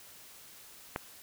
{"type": "click", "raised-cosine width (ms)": 0.5, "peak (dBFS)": -17, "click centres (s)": 0.961, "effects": ["white hiss -53 dBFS RMS until 1.22 s"]}